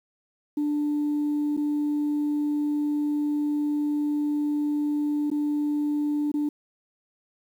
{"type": "tone with dropouts", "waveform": "sine", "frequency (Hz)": 295.1, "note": "D4", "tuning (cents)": 8, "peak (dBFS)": -21, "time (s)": [0.57, 6.49], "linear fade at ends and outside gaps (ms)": 5, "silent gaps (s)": [[1.567, 1.574], [5.302, 5.314], [6.317, 6.34]], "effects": ["tanh soft clip ceiling -20 dBFS", "9-bit"]}